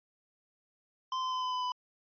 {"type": "tone with pitch steps", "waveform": "square", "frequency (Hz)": [1036, 1028.2, 1020.6, 1012.9, 1005.3, 997.8], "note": ["C6", "C6", "C6", "B5", "B5", "B5"], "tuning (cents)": [-17, -31, -43, 43, 30, 17], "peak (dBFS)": -32, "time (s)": [1.12, 1.72], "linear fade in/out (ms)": 2, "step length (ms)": 100, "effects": ["resampled to 11025 Hz"]}